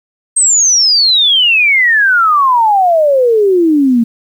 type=exponential sweep; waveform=sine; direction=down; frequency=8470 to 225.3 Hz; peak=-6 dBFS; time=0.36-4.04 s; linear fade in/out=10 ms; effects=7-bit